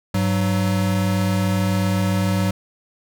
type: tone pair together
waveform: square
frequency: 100.5 / 187.97 Hz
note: G2 / F#3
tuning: +44 / +28 cents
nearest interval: major seventh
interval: 1084 cents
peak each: -21 dBFS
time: 0.14-2.51 s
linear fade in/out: 5 ms
effects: none